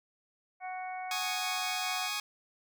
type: harmonic tone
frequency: 370 Hz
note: F#4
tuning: in tune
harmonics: 2 / 3 / 4 / 5 / 6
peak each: -37 / -50 / -49 / -54 / -45 dBFS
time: 0.6-2.1 s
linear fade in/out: 50 ms
type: chord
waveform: 10% pulse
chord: Ab suspended fourth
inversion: none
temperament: just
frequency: 830.6 / 1107.5 / 1245.9 Hz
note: Ab5 / Db6 / Eb6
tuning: 0 / -2 / +2 cents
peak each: -30 dBFS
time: 1.11-2.2 s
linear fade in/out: 2 ms
effects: none